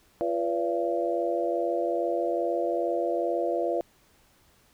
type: tone cluster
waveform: sine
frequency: 345.6 / 493.6 / 576 / 682 Hz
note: F4 / B4 / D5 / F5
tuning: -18 / -1 / -34 / -41 cents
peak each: -30 dBFS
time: 0.21-3.81 s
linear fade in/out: 0 ms
effects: pink hiss -62 dBFS RMS until 4.73 s